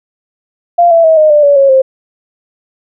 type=tone with pitch steps; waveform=sine; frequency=693 / 666.7 / 641.4 / 617 / 593.6 / 571.1 / 549.4 / 528.5 Hz; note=F5 / E5 / E5 / D#5 / D5 / D5 / C#5 / C5; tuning=-14 / +19 / -48 / -15 / +18 / -49 / -16 / +17 cents; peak=-3 dBFS; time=0.78-1.82 s; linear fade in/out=10 ms; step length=130 ms; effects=none